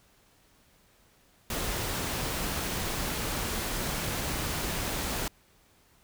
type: noise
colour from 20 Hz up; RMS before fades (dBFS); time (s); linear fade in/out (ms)
pink; -32; 1.5-5.28; 2
effects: pink hiss -63 dBFS RMS until 6.03 s